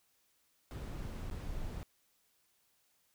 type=noise with dropouts; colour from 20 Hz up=brown; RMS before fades=-41 dBFS; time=0.71-1.83 s; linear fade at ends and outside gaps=0 ms; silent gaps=1.299-1.312 s; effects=white hiss -74 dBFS RMS until 3.14 s